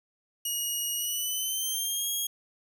10% pulse tone with pitch glide, 2887 to 3278 Hz, F#7 to G#7, -43 to -23 cents, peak -21 dBFS, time 0.45-2.27 s, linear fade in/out 5 ms, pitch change +220 cents, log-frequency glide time 0.95-2.09 s, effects none

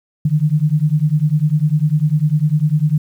sine beating tone pair, 146.83 / 156.83 Hz, D3 / D#3, 0 / +14 cents, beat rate 10 Hz, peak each -15 dBFS, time 0.25-2.98 s, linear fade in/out 5 ms, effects 8-bit

